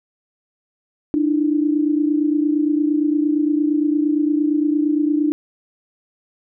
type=tone pair together; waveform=sine; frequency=296.6 / 325.3 Hz; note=D4 / E4; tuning=+17 / -23 cents; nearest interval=major second; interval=160 cents; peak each=-16 / -21 dBFS; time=1.14-5.32 s; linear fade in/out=0 ms; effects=none